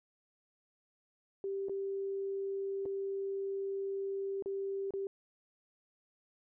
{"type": "tone with dropouts", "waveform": "sine", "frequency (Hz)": 392, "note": "G4", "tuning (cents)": 0, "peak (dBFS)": -34, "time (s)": [1.44, 5.07], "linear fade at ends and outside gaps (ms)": 1, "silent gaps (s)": [[1.685, 1.695], [2.855, 2.859], [4.424, 4.459], [4.907, 4.937]], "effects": []}